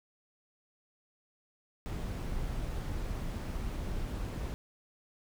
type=noise; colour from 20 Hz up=brown; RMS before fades=-36 dBFS; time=1.86-4.54 s; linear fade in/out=0 ms; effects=none